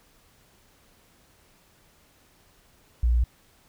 sine tone, 59.4 Hz, A#1, 33 cents sharp, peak -18 dBFS, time 3.03-3.24 s, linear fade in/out 5 ms, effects pink hiss -60 dBFS RMS until 3.68 s

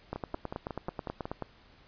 two click trains, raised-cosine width 1 ms, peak -20 / -22 dBFS, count 13 / 7, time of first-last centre 0.13-1.423 / 0.16-1.255 s, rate 9.28 / 5.48 Hz, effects pink hiss -59 dBFS RMS until 1.87 s + resampled to 11025 Hz

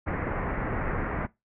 pink low-pass noise, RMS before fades -30 dBFS, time 0.06-1.27 s, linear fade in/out 20 ms, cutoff 2100 Hz, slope 48 dB/octave, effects noise-tail reverb RT60 0.2 s tail -20 dB re dry

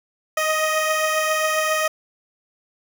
15% pulse beating tone pair, 624 / 631.4 Hz, D#5 / D#5, +5 / +25 cents, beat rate 7.4 Hz, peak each -13 / -21 dBFS, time 0.37-1.88 s, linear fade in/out 5 ms, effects none

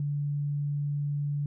sine tone, 144.7 Hz, D3, 25 cents flat, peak -27 dBFS, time 0-1.46 s, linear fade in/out 2 ms, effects none

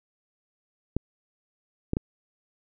clicks, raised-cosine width 3 ms, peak -12 dBFS, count 3, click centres 0.966 / 1.934 / 1.969 s, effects none

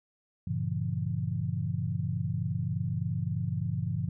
sine chord, G diminished seventh, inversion none, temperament just, 98 / 117.6 / 141.12 / 169.34 Hz, G2 / Bb2 / Db3 / Fb3, 0 / +16 / +31 / +47 cents, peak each -34 dBFS, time 0.47-4.09 s, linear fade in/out 5 ms, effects none

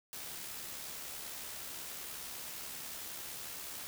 white noise with amplitude modulation, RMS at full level -43 dBFS, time 0.13-3.87 s, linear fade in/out 0 ms, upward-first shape sine, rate 70.7 Hz, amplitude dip 30%, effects none

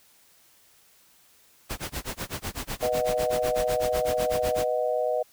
pink noise with tremolo, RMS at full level -31 dBFS, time 1.69-4.66 s, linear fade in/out 20 ms, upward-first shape sine, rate 8 Hz, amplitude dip 100%
sine chord, B major, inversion none, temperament equal, 493.9 / 622.3 / 740 Hz, B4 / D#5 / F#5, 0 / 0 / 0 cents, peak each -27 / -26 / -31 dBFS, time 2.82-5.23 s, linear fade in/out 10 ms
effects white hiss -59 dBFS RMS until 5.32 s

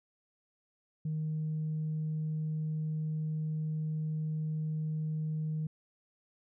sine tone, 155.56 Hz, D#3, in tune, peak -30 dBFS, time 1.05-5.67 s, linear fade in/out 5 ms, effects tanh soft clip ceiling -28 dBFS

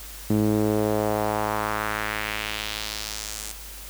sawtooth tone with band-pass filter sweep, 106.3 Hz, G#2, 41 cents sharp, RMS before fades -26 dBFS, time 0.3-3.52 s, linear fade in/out 0 ms, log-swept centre 260 to 8700 Hz, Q 1.6, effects added 50 Hz sine -41 dBFS peak until 3.89 s + white hiss -41 dBFS RMS until 3.89 s

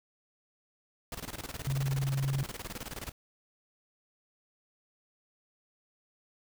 pink noise with tremolo, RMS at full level -39 dBFS, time 1.12-3.12 s, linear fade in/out 2 ms, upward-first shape square, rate 19 Hz, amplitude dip 80%
sine tone with vibrato, 136 Hz, C#3, 33 cents flat, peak -28 dBFS, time 1.67-2.43 s, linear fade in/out 0 ms, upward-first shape sine, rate 19 Hz, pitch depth 16 cents each way
effects none

